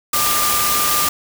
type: tone in noise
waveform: sine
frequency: 1196 Hz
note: D6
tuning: 31 cents sharp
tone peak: -20 dBFS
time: 0.13-1.09 s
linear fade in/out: 5 ms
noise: white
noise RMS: -18 dBFS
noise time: 0.13-1.09 s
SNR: -5 dB
effects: none